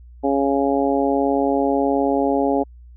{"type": "harmonic tone", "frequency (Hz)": 138.59, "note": "C#3", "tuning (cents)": 0, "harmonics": [2, 3, 4, 5, 6], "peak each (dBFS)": [-20, -22, -23, -24, -25], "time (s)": [0.23, 2.64], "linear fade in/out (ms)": 20, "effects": ["added 60 Hz sine -40 dBFS peak until 2.96 s"]}